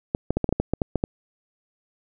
clicks, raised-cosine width 2 ms, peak -8 dBFS, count 11, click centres 0.149 / 0.306 / 0.37 / 0.443 / 0.491 / 0.526 / 0.6 / 0.736 / 0.818 / 0.957 / 1.039 s, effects none

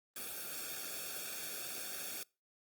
white noise with comb filter, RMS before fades -43 dBFS, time 0.16-2.23 s, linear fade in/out 2 ms, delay 1 ms, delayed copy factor -0.85, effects noise-tail reverb RT60 0.3 s tail -25 dB re dry + Opus 32 kbps

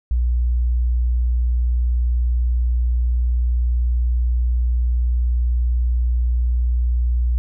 sine tone, 60.3 Hz, B1, 41 cents flat, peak -15 dBFS, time 0.11-7.38 s, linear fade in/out 0 ms, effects none

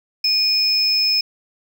triangle tone pair together, 2454 / 5200 Hz, D#7 / E8, -25 / -24 cents, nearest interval octave + minor second, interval 1301 cents, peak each -24 / -14 dBFS, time 0.24-1.21 s, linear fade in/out 5 ms, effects none

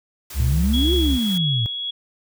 white noise, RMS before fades -36 dBFS, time 0.3-1.38 s, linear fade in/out 5 ms
triangle tone with vibrato, 68.4 Hz, C#2, 23 cents flat, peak -16 dBFS, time 0.34-1.19 s, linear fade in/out 50 ms, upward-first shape sine, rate 1.8 Hz, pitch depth 9 cents each way
sine exponential two-way sweep, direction up then down, 107.4 to 369.8 to 107.4 Hz, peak -19 dBFS, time 0.4-1.66 s, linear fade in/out 0 ms, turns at 0.94 s
sine tone with tremolo, 3342 Hz, G#7, 10 cents sharp, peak -21 dBFS, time 0.73-1.91 s, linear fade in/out 10 ms, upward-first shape sine, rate 1.7 Hz, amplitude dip 40%
effects none

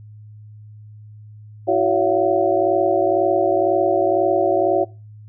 sine tone cluster, 335.6 / 377.6 / 562 / 676 / 738 Hz, E4 / F#4 / C#5 / E5 / F#5, +31 / +35 / +24 / +43 / -5 cents, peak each -23 / -20 / -20 / -20 / -23 dBFS, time 1.67-4.85 s, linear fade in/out 20 ms, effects noise-tail reverb RT60 0.3 s tail -22 dB re dry + added 106 Hz sine -38 dBFS peak until 5.28 s

